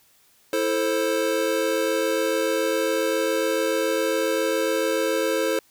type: chord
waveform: square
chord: A minor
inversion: second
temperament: equal with one note detuned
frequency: 329.6 / 440 / 527.2 Hz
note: E4 / A4 / C5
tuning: 0 / 0 / +13 cents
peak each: -28 / -26 / -25 dBFS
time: 0.53-5.59 s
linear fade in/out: 2 ms
effects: white hiss -59 dBFS RMS until 5.7 s